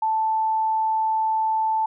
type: tone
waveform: sine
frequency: 880 Hz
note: A5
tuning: in tune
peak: -19 dBFS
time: 0.02-1.86 s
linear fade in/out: 5 ms
effects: none